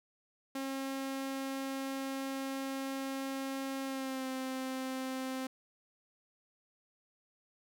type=tone with pitch glide; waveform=sawtooth; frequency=269.7 to 261.4 Hz; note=C#4 to C4; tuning=-47 to -1 cents; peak=-32 dBFS; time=0.55-5.47 s; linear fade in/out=5 ms; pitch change=-54 cents; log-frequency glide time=3.83-4.27 s; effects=none